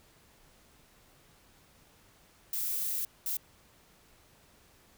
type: noise bursts at uneven times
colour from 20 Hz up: violet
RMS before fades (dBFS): -33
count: 2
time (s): 2.53-3.05 / 3.26-3.37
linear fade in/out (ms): 2
effects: pink hiss -62 dBFS RMS until 4.97 s